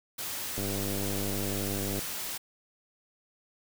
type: noise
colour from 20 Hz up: white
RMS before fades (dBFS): -36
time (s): 0.18-2.38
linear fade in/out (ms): 10
type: click train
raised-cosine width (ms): 2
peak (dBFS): -22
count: 141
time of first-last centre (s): 0.58-1.991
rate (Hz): 99.2
effects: none